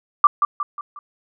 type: tone with echo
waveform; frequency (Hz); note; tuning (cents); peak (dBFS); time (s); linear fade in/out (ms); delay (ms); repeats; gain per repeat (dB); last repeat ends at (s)
sine; 1174.7; D6; 0; -6; 0.24-0.27; 2; 180; 4; -7; 0.99
effects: none